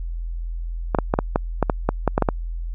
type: clicks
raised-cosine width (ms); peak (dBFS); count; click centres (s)
1; -3; 12; 0.948 / 0.987 / 1.139 / 1.189 / 1.359 / 1.627 / 1.698 / 1.89 / 2.077 / 2.179 / 2.223 / 2.288
effects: added 42 Hz sine -25 dBFS peak until 2.74 s